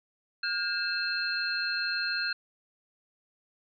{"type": "tone cluster", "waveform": "sine", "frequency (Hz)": [1429, 1602, 2638, 4193], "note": ["F6", "G6", "E7", "C8"], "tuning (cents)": [39, 37, 1, 3], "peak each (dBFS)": [-33, -33, -38, -32], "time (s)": [0.43, 2.33], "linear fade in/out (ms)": 5, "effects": []}